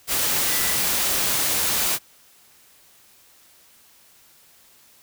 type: tone in noise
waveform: sine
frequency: 1975.5 Hz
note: B6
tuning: in tune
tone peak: -32 dBFS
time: 0.46-0.77 s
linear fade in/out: 50 ms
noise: white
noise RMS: -22 dBFS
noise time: 0.07-1.99 s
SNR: -13 dB
effects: white hiss -54 dBFS RMS until 5.02 s